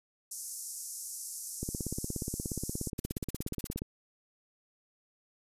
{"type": "band-pass noise", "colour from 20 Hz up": "white", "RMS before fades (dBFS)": -42, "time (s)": [0.31, 2.9], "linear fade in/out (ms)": 5, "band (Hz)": [5500, 12000], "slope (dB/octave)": 48}
{"type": "click train", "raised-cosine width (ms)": 3, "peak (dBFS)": -22, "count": 38, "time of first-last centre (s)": [1.63, 3.819], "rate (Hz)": 16.9}
{"type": "noise bursts", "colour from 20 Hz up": "blue", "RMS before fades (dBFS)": -40, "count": 14, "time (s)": [2.98, 3.793], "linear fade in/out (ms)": 5, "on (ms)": 20, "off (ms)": 41}
{"effects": ["resampled to 32000 Hz"]}